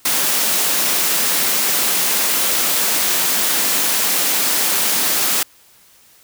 white high-pass noise, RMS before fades -17 dBFS, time 0.05-5.43 s, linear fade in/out 5 ms, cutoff 170 Hz, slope 24 dB/octave, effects white hiss -50 dBFS RMS until 6.23 s

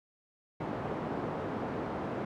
pink band-pass noise, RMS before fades -36 dBFS, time 0.6-2.25 s, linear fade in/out 5 ms, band 170 to 960 Hz, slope 12 dB/octave, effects none

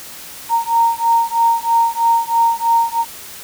sine beating tone pair, 923 / 926.1 Hz, A#5 / A#5, -17 / -12 cents, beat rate 3.1 Hz, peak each -15 dBFS, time 0.49-3.05 s, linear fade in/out 50 ms, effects white hiss -34 dBFS RMS until 3.43 s

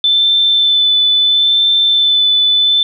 sine tone with vibrato, 3523 Hz, A7, 1 cent sharp, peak -8 dBFS, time 0.04-2.83 s, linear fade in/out 2 ms, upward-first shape sine, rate 0.74 Hz, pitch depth 15 cents each way, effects none

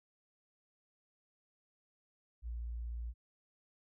sine tone, 58.27 Hz, A#1, in tune, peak -38 dBFS, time 2.42-3.14 s, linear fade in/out 50 ms, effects none

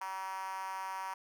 5% pulse tone with high-pass filter, 190.5 Hz, G3, 49 cents flat, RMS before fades -40 dBFS, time 0.01-1.14 s, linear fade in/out 5 ms, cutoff 920 Hz, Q 6.7, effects none

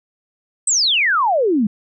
sine exponential sweep, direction down, 8450 to 195.9 Hz, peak -13 dBFS, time 0.67-1.67 s, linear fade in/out 5 ms, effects none

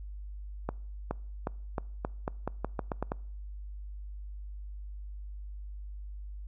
accelerating click train, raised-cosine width 1 ms, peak -17 dBFS, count 12, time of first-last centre 0.69-3.119 s, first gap 420 ms, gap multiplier 0.86, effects noise-tail reverb RT60 0.6 s tail -25 dB re dry + added 50 Hz sine -39 dBFS peak until 6.47 s

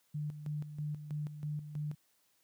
sine tone with tremolo, 149.5 Hz, D3, 31 cents sharp, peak -34 dBFS, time 0.14-1.95 s, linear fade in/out 10 ms, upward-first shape square, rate 3.1 Hz, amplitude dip 65%, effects white hiss -73 dBFS RMS until 2.43 s + high-pass 80 Hz 12 dB/octave

